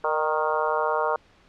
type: harmonic tone with a mistuned harmonic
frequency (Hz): 155.56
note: D#3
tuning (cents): 0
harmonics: 3 / 4 / 5 / 6 / 7 / 8 / 9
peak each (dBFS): -28 / -28 / -31 / -28 / -29 / -32 / -32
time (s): 0.04-1.16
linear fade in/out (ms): 2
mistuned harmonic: 4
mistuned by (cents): -34
effects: pink hiss -57 dBFS RMS until 1.48 s + low-pass 4000 Hz 12 dB/octave